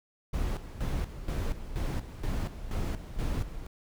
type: noise with tremolo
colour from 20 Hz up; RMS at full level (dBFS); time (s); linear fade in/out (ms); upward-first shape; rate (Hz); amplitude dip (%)
brown; -30; 0.33-3.67; 10; square; 2.1; 70
effects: none